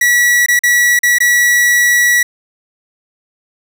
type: tone with dropouts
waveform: 45% pulse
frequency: 1938 Hz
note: B6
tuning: 33 cents flat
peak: -8 dBFS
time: 0.01-2.23 s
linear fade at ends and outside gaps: 5 ms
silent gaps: 0.462-0.484 / 0.592-0.635 / 0.991-1.032 / 1.185-1.203 s
effects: none